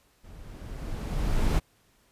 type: noise with level ramp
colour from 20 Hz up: brown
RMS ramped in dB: -47 to -21 dBFS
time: 0.23-1.6 s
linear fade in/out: 20 ms
effects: pink hiss -65 dBFS RMS until 2.11 s + resampled to 32000 Hz